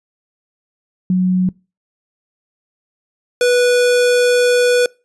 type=tone pair in turn; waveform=sine / square; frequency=183.8 / 490.7 Hz; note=F#3 / B4; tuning=-11 / -11 cents; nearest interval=octave + perfect fourth; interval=1700 cents; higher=second; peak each=-11 dBFS; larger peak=neither; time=1.1-1.49 / 3.41-4.86 s; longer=second; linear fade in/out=2 ms; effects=noise-tail reverb RT60 0.3 s tail -25 dB re dry + resampled to 24000 Hz